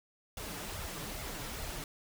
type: noise with flanger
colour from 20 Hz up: pink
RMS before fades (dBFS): -41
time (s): 0.37-1.84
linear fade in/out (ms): 2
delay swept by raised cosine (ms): 1.4 to 7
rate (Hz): 2.4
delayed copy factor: +0.65
effects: none